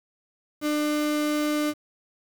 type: tone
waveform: 35% pulse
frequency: 299.2 Hz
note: D4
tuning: 32 cents sharp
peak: -21 dBFS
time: 0.61-1.74 s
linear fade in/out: 50 ms
effects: 8-bit

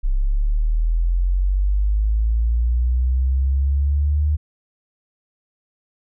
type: linear sweep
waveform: sine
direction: up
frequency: 32.33 to 75.9 Hz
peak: -15 dBFS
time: 0.03-4.37 s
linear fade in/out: 20 ms
effects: none

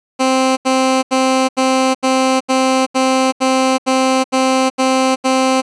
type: tone bursts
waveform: 15% pulse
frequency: 261.6 Hz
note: C4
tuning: in tune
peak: -5 dBFS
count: 12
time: 0.19-5.619 s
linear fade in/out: 20 ms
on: 380 ms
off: 79 ms
effects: resampled to 22050 Hz

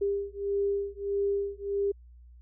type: beating tone pair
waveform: sine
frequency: 399.8 / 401.4 Hz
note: G4 / G4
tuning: +34 / +41 cents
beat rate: 1.6 Hz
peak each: -30 dBFS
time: 0.01-1.92 s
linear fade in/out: 10 ms
effects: added 60 Hz sine -49 dBFS peak until 2.41 s

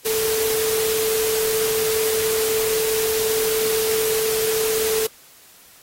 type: tone in noise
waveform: sine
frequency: 440 Hz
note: A4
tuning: in tune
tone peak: -20 dBFS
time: 0.05-5.07 s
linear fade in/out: 10 ms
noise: white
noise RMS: -25 dBFS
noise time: 0.05-5.07 s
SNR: +2 dB
effects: white hiss -49 dBFS RMS until 5.82 s + AAC 48 kbps

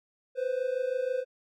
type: tone pair together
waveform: triangle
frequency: 497.1 / 523.3 Hz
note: B4 / C5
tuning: +11 / 0 cents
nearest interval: minor second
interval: 89 cents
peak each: -29 / -28 dBFS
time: 0.35-1.25 s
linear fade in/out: 50 ms
effects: none

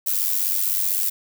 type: noise with amplitude modulation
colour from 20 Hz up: violet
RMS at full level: -19 dBFS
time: 0.06-1.1 s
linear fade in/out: 10 ms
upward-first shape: sine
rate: 95.9 Hz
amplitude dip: 70%
effects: none

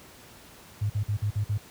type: tone bursts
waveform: sine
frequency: 103.83 Hz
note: G#2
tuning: in tune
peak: -23 dBFS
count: 6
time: 0.81-1.578 s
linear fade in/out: 10 ms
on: 88 ms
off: 48 ms
effects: pink hiss -50 dBFS RMS until 1.7 s + high-pass 60 Hz 12 dB/octave

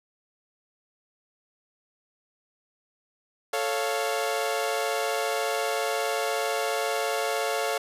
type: chord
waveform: sawtooth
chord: A augmented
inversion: none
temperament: equal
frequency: 440 / 554.4 / 698.5 Hz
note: A4 / C#5 / E#5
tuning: 0 / 0 / 0 cents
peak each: -26 dBFS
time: 3.53-7.78 s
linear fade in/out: 5 ms
effects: resampled to 32000 Hz + 9-bit

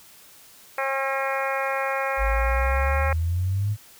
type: harmonic tone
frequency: 270.2 Hz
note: C#4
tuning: 44 cents flat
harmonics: 2 / 3 / 4 / 5 / 6 / 7 / 8 / 9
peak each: -28 / -30 / -31 / -32 / -33 / -33 / -34 / -35 dBFS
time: 0.78-3.13 s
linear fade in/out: 2 ms
type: exponential sweep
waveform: sine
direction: up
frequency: 50.3 to 107.3 Hz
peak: -21 dBFS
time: 2.17-3.77 s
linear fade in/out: 50 ms
effects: white hiss -50 dBFS RMS until 3.99 s

